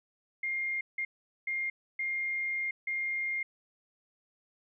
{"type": "tone bursts at uneven times", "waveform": "sine", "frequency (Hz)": 2120, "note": "C7", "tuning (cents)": 22, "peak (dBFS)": -30, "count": 5, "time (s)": [[0.43, 0.81], [0.98, 1.05], [1.47, 1.7], [1.99, 2.71], [2.87, 3.43]], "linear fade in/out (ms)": 5, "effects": []}